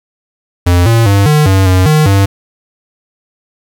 square tone with pitch steps, 88.1 / 114.9 / 99.6 / 151 / 95.9 / 92.6 / 153.6 / 98.4 Hz, F2 / A#2 / G2 / D3 / G2 / F#2 / D#3 / G2, +16 / -25 / +28 / +48 / -37 / +2 / -22 / +7 cents, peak -6 dBFS, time 0.66-2.26 s, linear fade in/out 10 ms, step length 200 ms, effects 7-bit

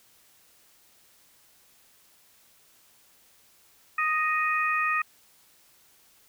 harmonic tone, 622.3 Hz, D#5, in tune, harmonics 2 / 3 / 4, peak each -26 / -28 / -29 dBFS, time 3.98-5.02 s, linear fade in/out 5 ms, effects white hiss -60 dBFS RMS until 6.28 s

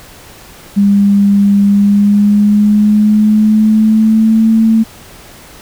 sine tone with pitch glide, 201 to 223 Hz, G3 to A3, +44 to +23 cents, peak -5 dBFS, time 0.76-4.84 s, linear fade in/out 20 ms, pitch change +179 cents, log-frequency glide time 1.65-4.51 s, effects pink hiss -36 dBFS RMS until 5.61 s

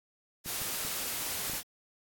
white noise, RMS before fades -35 dBFS, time 0.44-1.63 s, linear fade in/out 50 ms
clicks, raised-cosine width 3 ms, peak -32 dBFS, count 5, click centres 0.461 / 0.618 / 0.85 / 1.498 / 1.535 s
effects AAC 64 kbps

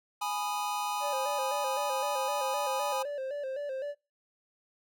square chord, G# minor, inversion none, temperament equal with one note detuned, 830.6 / 987.8 / 1238.1 Hz, G#5 / B5 / D#6, 0 / 0 / -9 cents, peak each -34 / -37 / -38 dBFS, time 0.21-3.03 s, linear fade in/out 10 ms
triangle tone with vibrato, 553 Hz, C#5, 4 cents flat, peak -31 dBFS, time 1-3.95 s, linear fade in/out 50 ms, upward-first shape square, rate 3.9 Hz, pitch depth 81 cents each way
effects noise-tail reverb RT60 0.3 s tail -24 dB re dry

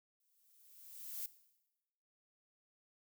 violet noise with exponential growth, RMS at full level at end -41 dBFS, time 0.2-1.26 s, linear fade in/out 2 ms, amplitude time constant 230 ms, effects noise-tail reverb RT60 1.0 s tail -17 dB re dry

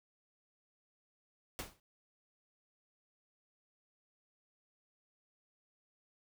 pink noise with exponential decay, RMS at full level -38 dBFS, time 1.59-1.8 s, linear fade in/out 0 ms, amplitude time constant 44 ms, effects none

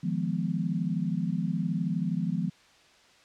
sine chord, F half-diminished seventh, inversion third, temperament equal, 155.56 / 174.61 / 207.7 / 246.9 Hz, Eb3 / F3 / Ab3 / Cb4, 0 / 0 / 0 / 0 cents, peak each -33 / -29 / -33 / -35 dBFS, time 0.03-2.5 s, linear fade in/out 10 ms, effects white hiss -58 dBFS RMS until 3.24 s + low-pass 5000 Hz 12 dB/octave

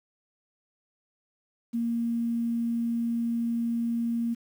sine tone with quantisation, 233.1 Hz, A#3, in tune, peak -25 dBFS, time 1.73-4.35 s, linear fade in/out 20 ms, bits 9, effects none

